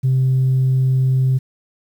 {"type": "tone", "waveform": "sine", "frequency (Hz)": 130.81, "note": "C3", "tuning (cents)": 0, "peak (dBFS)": -11, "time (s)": [0.03, 1.39], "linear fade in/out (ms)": 20, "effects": ["tanh soft clip ceiling -10 dBFS", "8-bit"]}